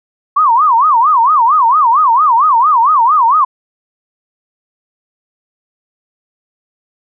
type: tone with vibrato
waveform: sine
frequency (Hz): 1070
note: C6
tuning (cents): +38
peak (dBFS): -6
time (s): 0.36-3.45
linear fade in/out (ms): 10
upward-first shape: sine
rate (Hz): 4.4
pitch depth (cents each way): 290
effects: none